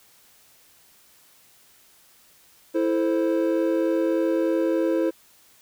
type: chord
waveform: triangle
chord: A minor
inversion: second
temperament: equal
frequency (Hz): 329.6 / 440 / 523.3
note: E4 / A4 / C5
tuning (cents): 0 / 0 / 0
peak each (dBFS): -20 / -26 / -23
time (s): 2.74-5.11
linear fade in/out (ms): 20
effects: white hiss -56 dBFS RMS until 5.61 s